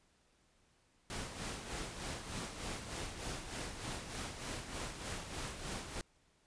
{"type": "noise with tremolo", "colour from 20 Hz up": "pink", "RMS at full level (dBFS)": -41, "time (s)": [1.1, 6.01], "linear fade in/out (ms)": 0, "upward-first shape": "sine", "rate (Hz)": 3.3, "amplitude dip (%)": 55, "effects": ["pink hiss -72 dBFS RMS until 6.46 s", "resampled to 22050 Hz"]}